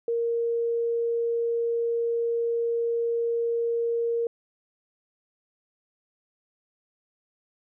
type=tone; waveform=sine; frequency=466.2 Hz; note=A#4; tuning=in tune; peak=-23 dBFS; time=0.08-4.27 s; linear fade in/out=2 ms; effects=none